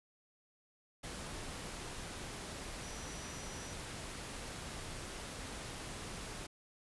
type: tone in noise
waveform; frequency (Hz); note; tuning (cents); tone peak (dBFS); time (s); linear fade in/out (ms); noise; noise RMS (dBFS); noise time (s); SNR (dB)
sine; 5870; F#8; -15; -53; 2.83-3.74; 10; pink; -45; 1.03-6.47; -11
effects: resampled to 24000 Hz